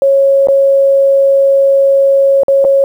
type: tone with dropouts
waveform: sine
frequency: 549 Hz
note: C#5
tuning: 17 cents flat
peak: -5 dBFS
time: 0.02-2.84 s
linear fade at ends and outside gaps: 1 ms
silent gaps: 0.472-0.485 / 2.434-2.482 / 2.643-2.649 s
effects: 7-bit